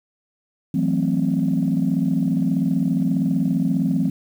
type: chord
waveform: sine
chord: F# half-diminished seventh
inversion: third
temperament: equal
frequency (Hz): 164.81 / 185 / 220 / 261.6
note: E3 / F#3 / A3 / C4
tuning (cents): 0 / 0 / 0 / 0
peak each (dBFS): -22 / -22 / -24 / -21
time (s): 0.74-4.1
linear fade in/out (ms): 5
effects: tanh soft clip ceiling -10 dBFS + 8-bit